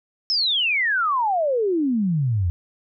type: exponential sweep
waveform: sine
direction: down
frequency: 5380 to 82.41 Hz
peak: -18 dBFS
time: 0.3-2.5 s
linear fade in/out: 0 ms
effects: none